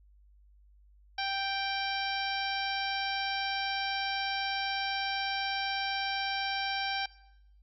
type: harmonic tone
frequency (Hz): 784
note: G5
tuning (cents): 0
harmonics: 1 / 2 / 3 / 4 / 5 / 6 / 7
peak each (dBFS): -34 / -37 / -39 / -40 / -41 / -42 / -42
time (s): 1.18-7.06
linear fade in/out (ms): 5
effects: noise-tail reverb RT60 0.9 s tail -20 dB re dry + added 50 Hz sine -57 dBFS peak until 7.62 s